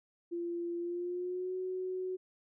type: tone with pitch glide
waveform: sine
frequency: 343.8 to 370.6 Hz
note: F4 to F#4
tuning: -27 to +3 cents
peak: -34 dBFS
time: 0.31-2.17 s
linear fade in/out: 20 ms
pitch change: +130 cents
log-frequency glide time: 0.78-1.55 s
effects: none